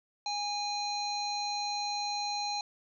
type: harmonic tone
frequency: 820 Hz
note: G#5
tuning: 22 cents flat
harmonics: 1 / 3 / 5 / 7 / 8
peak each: -34 / -44 / -35 / -48 / -45 dBFS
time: 0.26-2.61 s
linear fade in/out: 2 ms
effects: none